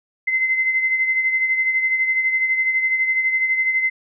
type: beating tone pair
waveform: sine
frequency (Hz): 2060 / 2072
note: C7 / C7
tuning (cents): -28 / -17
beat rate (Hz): 12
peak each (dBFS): -17 / -26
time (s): 0.27-3.9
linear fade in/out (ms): 10
effects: none